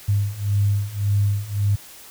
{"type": "beating tone pair", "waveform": "sine", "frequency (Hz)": [100.5, 102.3], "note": ["G2", "G#2"], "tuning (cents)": [44, -26], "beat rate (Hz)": 1.8, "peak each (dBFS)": [-22, -20], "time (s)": [0.08, 1.76], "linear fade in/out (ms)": 10, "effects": ["white hiss -43 dBFS RMS until 2.1 s"]}